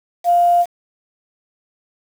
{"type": "tone with quantisation", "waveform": "sine", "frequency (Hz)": 698.5, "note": "F5", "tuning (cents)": 0, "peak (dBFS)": -10, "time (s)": [0.24, 0.66], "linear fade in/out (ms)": 50, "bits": 6, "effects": []}